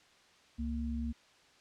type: tone pair together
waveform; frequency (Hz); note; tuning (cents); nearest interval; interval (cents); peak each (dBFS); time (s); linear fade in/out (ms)
sine; 68.71 / 232.3; C#2 / A#3; -15 / -6; octave + major sixth; 2109; -36 / -36; 0.58-1.13; 20
effects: white hiss -63 dBFS RMS until 1.6 s + low-pass 5000 Hz 12 dB/octave